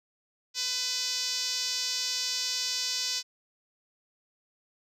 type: tone with band-pass filter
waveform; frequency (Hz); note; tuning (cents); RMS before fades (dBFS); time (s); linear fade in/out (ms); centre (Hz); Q
5% pulse; 501; B4; +25; -31; 0.54-3.23; 50; 5300; 1.9
effects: none